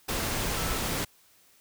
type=tone in noise; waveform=sine; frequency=1318.5 Hz; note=E6; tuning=in tune; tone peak=-39 dBFS; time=0.56-0.78 s; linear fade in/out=10 ms; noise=pink; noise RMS=-30 dBFS; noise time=0.08-1.05 s; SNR=-12 dB; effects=white hiss -61 dBFS RMS until 1.6 s